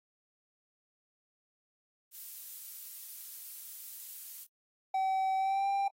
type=noise; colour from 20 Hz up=violet; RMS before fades=-44 dBFS; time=2.11-4.47 s; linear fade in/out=50 ms
type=tone with pitch glide; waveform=triangle; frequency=765 to 791.5 Hz; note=G5 to G5; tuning=-42 to +17 cents; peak=-26 dBFS; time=4.94-5.88 s; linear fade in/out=5 ms; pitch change=+59 cents; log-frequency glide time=5.37-5.68 s
effects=AAC 48 kbps